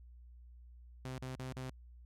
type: tone bursts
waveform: sawtooth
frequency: 129.3 Hz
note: C3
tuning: 20 cents flat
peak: -37 dBFS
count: 4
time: 1.05-1.696 s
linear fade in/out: 0 ms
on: 130 ms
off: 42 ms
effects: added 60 Hz sine -53 dBFS peak until 2.05 s + low-pass 11000 Hz 12 dB/octave